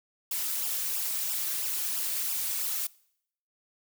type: noise with flanger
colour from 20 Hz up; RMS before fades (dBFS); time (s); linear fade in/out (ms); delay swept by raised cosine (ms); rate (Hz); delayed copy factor
blue; -31; 0.31-2.87; 5; 0.47 to 4.37; 3; -0.9
effects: noise-tail reverb RT60 0.7 s tail -23 dB re dry